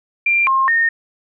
sine tone with pitch steps, 2378 / 1066 / 1837 Hz, D7 / C6 / A#6, +21 / +32 / -26 cents, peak -12 dBFS, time 0.26-0.89 s, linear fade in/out 5 ms, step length 210 ms, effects none

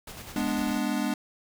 pink noise with tremolo, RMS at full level -41 dBFS, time 0.07-0.78 s, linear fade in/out 5 ms, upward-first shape square, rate 10 Hz, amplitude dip 35%
square chord, G# diminished, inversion none, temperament equal, 207.7 / 246.9 / 293.7 Hz, G#3 / B3 / D4, 0 / 0 / 0 cents, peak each -31 dBFS, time 0.36-1.14 s, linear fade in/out 2 ms
effects none

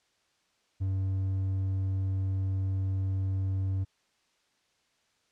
sine tone with hard clipping, 95.7 Hz, G2, 41 cents flat, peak -28 dBFS, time 0.8-3.85 s, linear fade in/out 20 ms, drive 3 dB, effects white hiss -71 dBFS RMS until 5.31 s + low-pass 6000 Hz 12 dB/octave

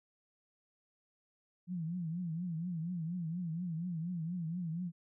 sine tone with vibrato, 170 Hz, F3, 46 cents flat, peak -35 dBFS, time 1.67-4.92 s, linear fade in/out 50 ms, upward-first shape triangle, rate 4.2 Hz, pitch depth 150 cents each way, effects none

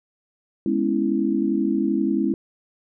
sine chord, C# minor seventh, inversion second, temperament equal, 207.7 / 246.9 / 277.2 / 329.6 Hz, G#3 / B3 / C#4 / E4, 0 / 0 / 0 / 0 cents, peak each -24 / -27 / -24 / -23 dBFS, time 0.66-2.34 s, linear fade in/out 2 ms, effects none

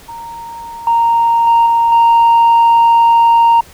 sine tone with level steps, 928 Hz, A#5, 8 cents flat, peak -25 / -7 / -4 / -7 / -3 dBFS, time 0.08-3.61 s, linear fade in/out 10 ms, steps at 0.87 / 1.47 / 1.66 / 1.92 s, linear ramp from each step 2 ms, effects tanh soft clip ceiling -4 dBFS + pink hiss -40 dBFS RMS until 3.73 s

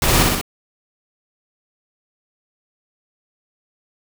pink noise with echo, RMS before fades -17 dBFS, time 0.02-0.23 s, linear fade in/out 2 ms, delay 61 ms, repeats 3, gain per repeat -2 dB, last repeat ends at 0.413 s, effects none

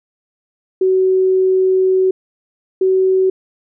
sine tone pair in turn, 375.7 / 377.2 Hz, F#4 / F#4, +26 / +33 cents, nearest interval unison, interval 7 cents, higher second, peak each -10 dBFS, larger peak neither, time 0.81-2.11 / 2.81-3.3 s, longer first, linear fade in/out 5 ms, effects none

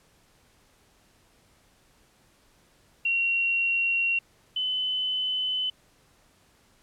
sine tone pair in turn, 2744 / 3024 Hz, F7 / F#7, -31 / +37 cents, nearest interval major second, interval 168 cents, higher second, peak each -22 / -25 dBFS, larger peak first, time 3.05-4.19 / 4.56-5.7 s, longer neither, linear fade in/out 5 ms, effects pink hiss -62 dBFS RMS until 6.82 s + low-pass 12000 Hz 12 dB/octave

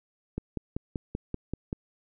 click train, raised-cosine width 3 ms, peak -18 dBFS, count 8, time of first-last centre 0.38-1.729 s, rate 5.19 Hz, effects none

